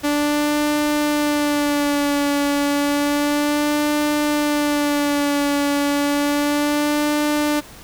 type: tone with vibrato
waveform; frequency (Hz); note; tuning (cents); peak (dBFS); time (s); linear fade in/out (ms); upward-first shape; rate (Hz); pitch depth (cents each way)
sawtooth; 291.4; D4; -13; -13; 0.03-7.61; 20; sine; 0.31; 34
effects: pink hiss -41 dBFS RMS until 7.83 s